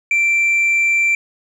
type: tone with tanh clipping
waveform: sine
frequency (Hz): 2349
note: D7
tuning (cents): 0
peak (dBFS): -13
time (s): 0.11-1.15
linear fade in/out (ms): 2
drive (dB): 2
effects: none